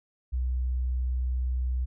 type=tone; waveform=sine; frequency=62.8 Hz; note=B1; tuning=30 cents sharp; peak=-25 dBFS; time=0.32-1.86 s; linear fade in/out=20 ms; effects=none